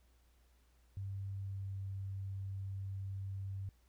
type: tone with pitch glide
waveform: sine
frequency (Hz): 98 to 97.27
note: G2 to G2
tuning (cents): 0 to -13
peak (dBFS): -39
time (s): 0.97-3.69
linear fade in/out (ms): 0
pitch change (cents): -13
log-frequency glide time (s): 1.34-1.79
effects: added 60 Hz sine -66 dBFS peak until 3.88 s + pink hiss -75 dBFS RMS until 3.88 s